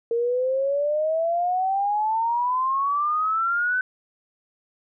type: exponential sweep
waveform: sine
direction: up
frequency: 460.4 to 1522 Hz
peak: -20 dBFS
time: 0.11-3.81 s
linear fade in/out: 2 ms
effects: none